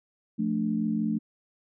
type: chord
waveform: sine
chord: D minor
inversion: first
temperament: equal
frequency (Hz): 174.61 / 220 / 293.7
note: F3 / A3 / D4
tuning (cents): 0 / 0 / 0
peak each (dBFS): -32 / -26 / -32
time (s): 0.38-1.19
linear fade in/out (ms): 20
effects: none